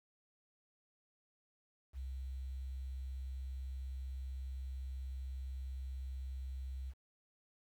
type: tone with quantisation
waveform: sine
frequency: 65.41 Hz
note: C2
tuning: in tune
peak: -40 dBFS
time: 1.93-6.94 s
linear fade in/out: 50 ms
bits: 11
effects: none